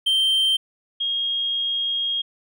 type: tone pair in turn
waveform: triangle / sine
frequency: 3136 / 3257 Hz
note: G7 / G#7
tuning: 0 / -34 cents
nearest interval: minor second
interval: 66 cents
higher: second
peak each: -15 / -21 dBFS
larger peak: first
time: 0.06-0.57 / 1-2.22 s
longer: second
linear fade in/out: 10 ms
effects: none